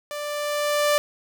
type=tone with level ramp; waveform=sawtooth; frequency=589 Hz; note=D5; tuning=5 cents sharp; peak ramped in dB=-26 to -13 dBFS; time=0.11-0.98 s; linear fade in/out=0 ms; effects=none